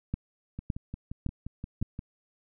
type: two click trains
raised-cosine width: 5 ms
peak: -17 / -24 dBFS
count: 4 / 9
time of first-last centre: 0.14-1.825 / 0.59-1.991 s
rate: 1.78 / 5.71 Hz
effects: none